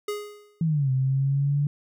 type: tone with exponential decay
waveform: square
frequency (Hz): 415.3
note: G#4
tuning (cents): 0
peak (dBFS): -26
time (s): 0.08-0.64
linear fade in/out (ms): 5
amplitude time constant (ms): 120
type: linear two-way sweep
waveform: sine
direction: down then up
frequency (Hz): 168.1 to 130 to 145.5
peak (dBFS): -20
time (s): 0.61-1.67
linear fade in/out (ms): 2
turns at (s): 0.91
effects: none